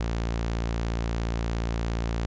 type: tone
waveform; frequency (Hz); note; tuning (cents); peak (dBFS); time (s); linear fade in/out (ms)
sawtooth; 57.1; A#1; -35; -22; 0-2.26; 5
effects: resampled to 16000 Hz